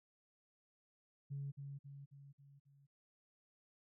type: tone with echo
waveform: sine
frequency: 140 Hz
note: C#3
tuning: 18 cents sharp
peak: -40 dBFS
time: 1.3-1.52 s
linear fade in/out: 20 ms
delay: 270 ms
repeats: 5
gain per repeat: -5 dB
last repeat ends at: 2.87 s
effects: tanh soft clip ceiling -36 dBFS